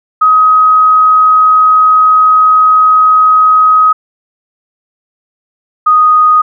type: tone pair in turn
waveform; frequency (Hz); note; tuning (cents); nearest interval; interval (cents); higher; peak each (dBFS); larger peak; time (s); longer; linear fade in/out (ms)
sine; 1263 / 1242.7; D#6 / D#6; +26 / -3; unison; 29; first; -3; neither; 0.21-3.93 / 5.86-6.42; first; 10
effects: none